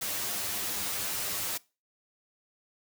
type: noise with comb filter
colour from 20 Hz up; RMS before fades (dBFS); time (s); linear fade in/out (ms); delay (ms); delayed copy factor
white; -33; 0.01-1.58; 10; 9.9; +0.75
effects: noise-tail reverb RT60 0.3 s tail -22 dB re dry